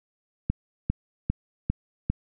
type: click train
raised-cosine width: 5 ms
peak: -11 dBFS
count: 5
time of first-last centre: 0.5-2.1 s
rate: 2.5 Hz
effects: none